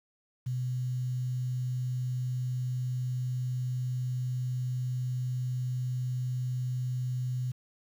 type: tone with quantisation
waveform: sine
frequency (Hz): 126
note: B2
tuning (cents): +35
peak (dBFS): -29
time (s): 0.46-7.52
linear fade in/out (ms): 10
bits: 9
effects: none